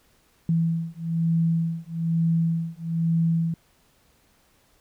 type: beating tone pair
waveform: sine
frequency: 164.81 / 165.91 Hz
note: E3 / E3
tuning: 0 / +11 cents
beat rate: 1.1 Hz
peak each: -24 dBFS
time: 0.49-3.54 s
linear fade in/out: 2 ms
effects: pink hiss -62 dBFS RMS until 4.8 s